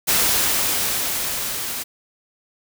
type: noise with level ramp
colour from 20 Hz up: white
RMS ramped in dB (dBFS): -17 to -28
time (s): 0.07-1.84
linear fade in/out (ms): 20
effects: none